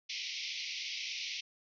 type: band-pass noise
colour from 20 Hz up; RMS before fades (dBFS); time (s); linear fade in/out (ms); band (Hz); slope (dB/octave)
pink; -40; 0.09-1.41; 10; 2100 to 5900; 96
effects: none